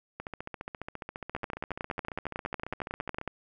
two click trains, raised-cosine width 0.5 ms, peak -17 / -22 dBFS, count 22 / 45, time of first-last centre 1.35-3.277 / 0.2-3.214 s, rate 10.9 / 14.6 Hz, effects none

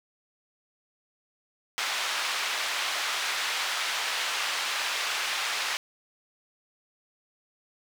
white band-pass noise, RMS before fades -30 dBFS, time 1.78-5.77 s, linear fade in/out 0 ms, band 870 to 3700 Hz, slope 12 dB/octave, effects none

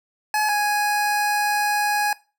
25% pulse tone pair in turn, 849 / 830.6 Hz, G#5 / G#5, +38 / 0 cents, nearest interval unison, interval 38 cents, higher first, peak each -15 dBFS, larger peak neither, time 0.34-0.49 / 0.49-2.13 s, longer second, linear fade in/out 2 ms, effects noise-tail reverb RT60 0.3 s tail -20 dB re dry

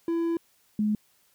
triangle / sine tone pair in turn, 334.6 / 211.6 Hz, E4 / G#3, +26 / +33 cents, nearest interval minor sixth, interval 793 cents, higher first, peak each -22 dBFS, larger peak neither, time 0.08-0.37 / 0.79-0.95 s, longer first, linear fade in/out 2 ms, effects white hiss -65 dBFS RMS until 1.34 s

